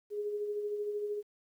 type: tone with tremolo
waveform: sine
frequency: 415.3 Hz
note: G#4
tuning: in tune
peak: -31 dBFS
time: 0.1-1.23 s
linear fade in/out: 50 ms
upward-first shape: sine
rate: 13 Hz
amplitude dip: 40%
effects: 11-bit